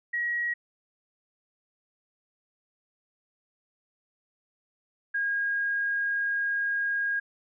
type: tone pair in turn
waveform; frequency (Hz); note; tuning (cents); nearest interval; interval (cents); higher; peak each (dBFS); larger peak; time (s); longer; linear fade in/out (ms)
sine; 1905 / 1630.4; A#6 / G#6; +37 / -32; minor third; 269; first; -26 / -25; second; 0.13-0.54 / 5.14-7.2; second; 10
effects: none